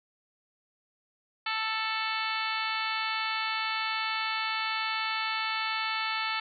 harmonic tone with a mistuned harmonic, 441.1 Hz, A4, 4 cents sharp, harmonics 2 / 3 / 4 / 5 / 6 / 7 / 8 / 9 / 10, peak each -36 / -34 / -37 / -36 / -37 / -40 / -40 / -43 / -40 dBFS, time 1.46-6.4 s, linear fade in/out 5 ms, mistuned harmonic 7, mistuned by -29 cents, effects none

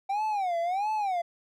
triangle tone with vibrato, 765 Hz, G5, 42 cents flat, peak -24 dBFS, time 0.09-1.22 s, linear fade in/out 10 ms, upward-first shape sine, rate 1.5 Hz, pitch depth 220 cents each way, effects none

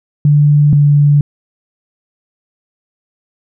sine tone pair in turn, 146.83 / 145.23 Hz, D3 / D3, 0 / -19 cents, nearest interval unison, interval 19 cents, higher first, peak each -5 dBFS, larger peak neither, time 0.25-0.73 / 0.73-1.21 s, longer neither, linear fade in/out 2 ms, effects none

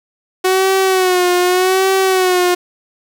sawtooth tone with vibrato, 370 Hz, F#4, in tune, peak -7 dBFS, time 0.44-2.55 s, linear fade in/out 10 ms, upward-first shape sine, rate 0.84 Hz, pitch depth 62 cents each way, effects 7-bit

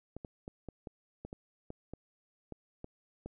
clicks, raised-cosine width 2 ms, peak -29 dBFS, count 12, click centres 0.166 / 0.248 / 0.479 / 0.687 / 0.872 / 1.25 / 1.329 / 1.704 / 1.936 / 2.523 / 2.844 / 3.26 s, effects none

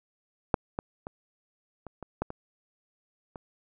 clicks, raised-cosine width 1 ms, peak -7 / -16 / -23 / -27 / -25 / -14 / -23 / -26 dBFS, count 8, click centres 0.542 / 0.789 / 1.069 / 1.867 / 2.027 / 2.22 / 2.304 / 3.358 s, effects none

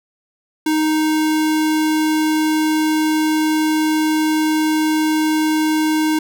square tone, 311.1 Hz, D#4, in tune, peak -15 dBFS, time 0.66-6.19 s, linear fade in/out 5 ms, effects none

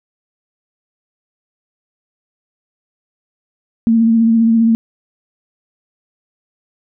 sine tone with vibrato, 227.4 Hz, A#3, 43 cents flat, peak -8 dBFS, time 3.87-4.75 s, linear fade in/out 0 ms, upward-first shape triangle, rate 15 Hz, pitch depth 33 cents each way, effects none

